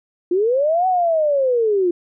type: linear two-way sweep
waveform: sine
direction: up then down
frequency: 340 to 756 to 340 Hz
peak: -14 dBFS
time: 0.31-1.91 s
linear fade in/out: 5 ms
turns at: 0.87 s
effects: none